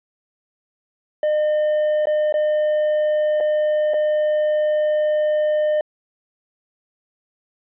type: tone with dropouts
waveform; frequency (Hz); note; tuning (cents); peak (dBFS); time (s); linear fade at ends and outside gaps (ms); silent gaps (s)
triangle; 607; D#5; -43; -14; 1.23-5.81; 2; 2.056-2.07 / 2.325-2.34 / 3.403-3.407 / 3.936-3.941
effects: resampled to 8000 Hz